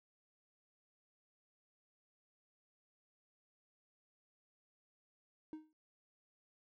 triangle tone with exponential decay, 311.1 Hz, D#4, in tune, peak -39 dBFS, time 5.53-5.73 s, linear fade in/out 1 ms, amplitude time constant 43 ms, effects none

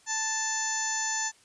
harmonic tone, 880 Hz, A5, in tune, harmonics 1 / 2 / 3 / 4 / 5 / 6 / 7 / 8, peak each -35 / -33 / -45 / -45 / -42 / -41 / -33 / -33 dBFS, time 0.06-1.32 s, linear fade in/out 50 ms, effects white hiss -60 dBFS RMS until 1.44 s + resampled to 22050 Hz

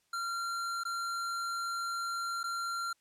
square tone with dropouts, 1377 Hz, F6, 25 cents flat, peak -34 dBFS, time 0.13-2.93 s, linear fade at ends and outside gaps 5 ms, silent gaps 0.836-0.851 / 2.432-2.439 s, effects white hiss -74 dBFS RMS until 3 s + low-pass 10000 Hz 12 dB/octave

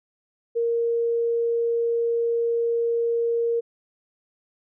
sine tone, 466.2 Hz, A#4, in tune, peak -20 dBFS, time 0.55-3.61 s, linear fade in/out 20 ms, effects none

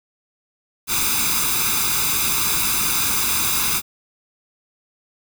white noise with comb filter, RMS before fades -20 dBFS, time 0.87-3.82 s, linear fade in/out 50 ms, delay 0.81 ms, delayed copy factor +0.8, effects none

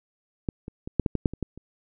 clicks, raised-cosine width 3 ms, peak -13 / -23 / -21 / -7 / -10 / -12 / -7 / -22 / -15 / -29 dBFS, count 10, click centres 0.488 / 0.681 / 0.875 / 0.997 / 1.062 / 1.153 / 1.258 / 1.336 / 1.427 / 1.576 s, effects none

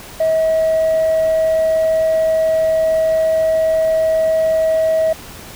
sine tone, 641 Hz, E5, 49 cents flat, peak -10 dBFS, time 0.2-5.13 s, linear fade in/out 5 ms, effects tanh soft clip ceiling -10 dBFS + pink hiss -35 dBFS RMS until 5.55 s

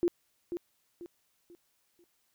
sine tone with echo, 346.7 Hz, F4, 13 cents flat, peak -23 dBFS, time 0.03-0.08 s, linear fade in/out 0 ms, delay 490 ms, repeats 4, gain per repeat -9 dB, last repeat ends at 2.04 s, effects white hiss -74 dBFS RMS until 2.34 s

